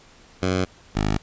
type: tone pair in turn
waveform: 10% pulse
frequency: 92.5 / 51.75 Hz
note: F#2 / G#1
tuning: 0 / -5 cents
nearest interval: minor seventh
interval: 1005 cents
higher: first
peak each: -12 dBFS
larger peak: neither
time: 0.42-0.65 / 0.95-1.18 s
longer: neither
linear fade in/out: 10 ms
effects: pink hiss -51 dBFS RMS until 1.22 s + resampled to 16000 Hz